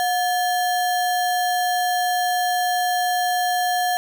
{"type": "tone with sample-and-hold", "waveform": "sine", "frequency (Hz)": 723, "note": "F#5", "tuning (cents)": -40, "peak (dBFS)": -18, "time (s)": [0, 3.97], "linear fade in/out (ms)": 0, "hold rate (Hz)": 2450, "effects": []}